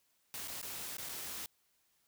white noise with dropouts, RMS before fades -43 dBFS, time 0.34-1.46 s, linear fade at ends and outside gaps 0 ms, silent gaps 0.475-0.481 / 0.615-0.628 / 0.968-0.983 / 1.088-1.093 s, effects white hiss -75 dBFS RMS until 2.07 s

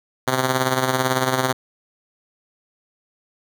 5% pulse tone with tremolo, 129.9 Hz, C3, 12 cents flat, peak -4 dBFS, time 0.27-1.53 s, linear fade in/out 10 ms, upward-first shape triangle, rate 18 Hz, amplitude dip 65%, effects none

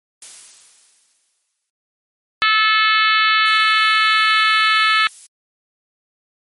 blue noise with exponential decay, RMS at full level -32 dBFS, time 0.22-1.7 s, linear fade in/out 2 ms, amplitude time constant 320 ms
harmonic tone, 434.9 Hz, A4, 20 cents flat, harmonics 3 / 4 / 5 / 6 / 7 / 8 / 9 / 10, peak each -16 / -18 / -20 / -22 / -23 / -24 / -25 / -26 dBFS, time 2.42-5.07 s, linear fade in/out 0 ms
violet noise, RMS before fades -35 dBFS, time 3.45-5.27 s, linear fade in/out 10 ms
effects MP3 48 kbps

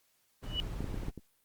brown noise, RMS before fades -39 dBFS, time 0.42-1.11 s, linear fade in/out 20 ms
sine tone with exponential growth, 2948 Hz, F#7, 7 cents flat, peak -27 dBFS, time 0.44-0.6 s, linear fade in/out 0 ms, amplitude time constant 34 ms
clicks, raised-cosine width 3 ms, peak -24 / -24 / -26 / -32 / -29 / -25 / -30 dBFS, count 7, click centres 0.806 / 0.843 / 0.943 / 0.977 / 1.033 / 1.084 / 1.177 s
effects white hiss -72 dBFS RMS until 1.44 s + Opus 48 kbps

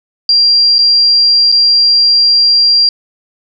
sine tone with dropouts, 4755 Hz, D8, 21 cents sharp, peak -5 dBFS, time 0.29-2.89 s, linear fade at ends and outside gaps 2 ms, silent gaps 0.784-0.789 / 1.518-1.523 s, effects none

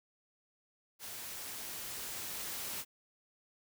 white noise with level ramp, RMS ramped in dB -45 to -40 dBFS, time 0.99-2.85 s, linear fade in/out 50 ms, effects none

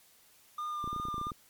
triangle tone with vibrato, 1205 Hz, D6, 44 cents sharp, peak -32 dBFS, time 0.58-1.31 s, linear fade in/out 5 ms, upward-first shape sine, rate 2.9 Hz, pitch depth 16 cents each way
clicks, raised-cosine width 3 ms, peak -29 dBFS, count 12, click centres 0.842 / 0.876 / 0.93 / 0.963 / 0.999 / 1.053 / 1.085 / 1.143 / 1.181 / 1.214 / 1.269 / 1.318 s
effects white hiss -62 dBFS RMS until 1.49 s + MP3 96 kbps

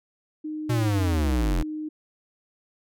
sine tone, 307.5 Hz, D#4, 20 cents flat, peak -29 dBFS, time 0.44-1.89 s, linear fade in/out 10 ms
square linear sweep, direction down, 123.47 to 37.61 Hz, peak -22 dBFS, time 0.69-1.63 s, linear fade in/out 10 ms
effects none

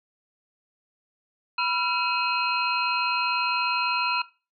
sine tone cluster, 984 / 1367 / 2541 / 2822 / 4162 Hz, B5 / F6 / D#7 / F7 / C8, -7 / -37 / +36 / +17 / -10 cents, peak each -28 / -28 / -27 / -35 / -31 dBFS, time 1.58-4.22 s, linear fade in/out 5 ms, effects noise-tail reverb RT60 0.3 s tail -18 dB re dry

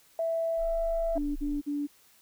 sine tone with pitch glide, 659.3 to 663.9 Hz, E5 to E5, 0 to +12 cents, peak -26 dBFS, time 0.19-1.18 s, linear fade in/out 2 ms, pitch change +12 cents, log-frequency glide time 0.46-0.78 s
sine tone, 25.79 Hz, G#0, 11 cents flat, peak -33 dBFS, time 0.57-1.61 s, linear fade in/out 50 ms
sine tone bursts, 289.5 Hz, D4, 25 cents flat, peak -28 dBFS, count 3, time 1.15-1.872 s, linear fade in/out 20 ms, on 210 ms, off 46 ms
effects tanh soft clip ceiling -17 dBFS + white hiss -61 dBFS RMS until 2.21 s

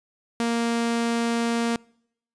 sawtooth tone, 233.1 Hz, A#3, in tune, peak -18 dBFS, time 0.4-1.76 s, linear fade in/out 0 ms, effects noise-tail reverb RT60 0.7 s tail -26 dB re dry + resampled to 22050 Hz

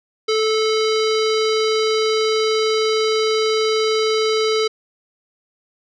square tone with low-pass filter, 436.8 Hz, A4, 13 cents flat, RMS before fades -18 dBFS, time 0.28-4.68 s, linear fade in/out 10 ms, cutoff 4600 Hz, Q 3.2, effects none

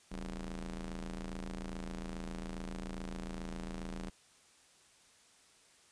sawtooth ring-modulated tone, 82.41 Hz, E2, in tune, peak -33 dBFS, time 0.11-4.1 s, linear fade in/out 10 ms, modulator 110 Hz, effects white hiss -64 dBFS RMS until 5.91 s + resampled to 22050 Hz

